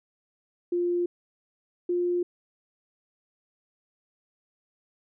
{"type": "tone pair in turn", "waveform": "sine", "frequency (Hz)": [350.4, 352.8], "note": ["F4", "F4"], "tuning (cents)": [6, 18], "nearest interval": "unison", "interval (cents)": 12, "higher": "second", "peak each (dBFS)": -23, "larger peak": "neither", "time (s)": [[0.72, 1.06], [1.89, 2.23]], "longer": "neither", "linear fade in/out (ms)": 5, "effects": []}